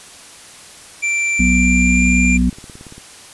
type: tone with pitch glide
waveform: square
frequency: 2349 to 2383 Hz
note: D7 to D7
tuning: 0 to +25 cents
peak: -16 dBFS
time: 1.02-2.38 s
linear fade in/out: 20 ms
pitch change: +25 cents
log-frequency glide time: 1.41-2.04 s
type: harmonic tone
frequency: 61.74 Hz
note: B1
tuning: in tune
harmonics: 1 / 3 / 4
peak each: -16 / -16 / -16 dBFS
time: 1.39-2.5 s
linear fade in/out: 10 ms
type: click train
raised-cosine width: 3 ms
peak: -24 dBFS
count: 18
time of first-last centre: 2.02-2.98 s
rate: 17.7 Hz
effects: white hiss -39 dBFS RMS until 3.33 s + resampled to 24000 Hz